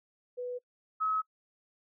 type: tone pair in turn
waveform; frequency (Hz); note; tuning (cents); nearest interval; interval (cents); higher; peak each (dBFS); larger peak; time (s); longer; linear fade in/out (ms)
sine; 493.9 / 1282.5; B4 / E6; 0 / -48; octave + perfect fourth; 1652; second; -34 / -27; second; 0.37-0.59 / 1-1.22; neither; 20
effects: noise-tail reverb RT60 0.1 s tail -25 dB re dry